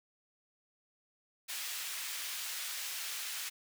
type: high-pass noise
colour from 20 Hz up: pink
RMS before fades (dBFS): -40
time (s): 1.48-3.5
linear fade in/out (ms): 20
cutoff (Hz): 2100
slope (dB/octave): 12
effects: none